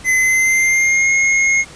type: tone with pitch glide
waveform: square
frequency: 2038 to 2152 Hz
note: C7 to C7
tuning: -46 to +48 cents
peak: -12 dBFS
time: 0.04-1.65 s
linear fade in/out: 50 ms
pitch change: +94 cents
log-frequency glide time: 0.17-1.13 s
effects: pink hiss -38 dBFS RMS until 1.75 s + resampled to 22050 Hz